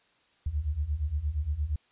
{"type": "beating tone pair", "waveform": "sine", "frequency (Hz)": [69.3, 77.9], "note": ["C#2", "D#2"], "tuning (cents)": [0, 3], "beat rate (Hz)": 8.6, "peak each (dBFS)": [-32, -29], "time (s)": [0.46, 1.76], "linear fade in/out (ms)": 5, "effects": ["white hiss -66 dBFS RMS until 1.91 s", "resampled to 8000 Hz"]}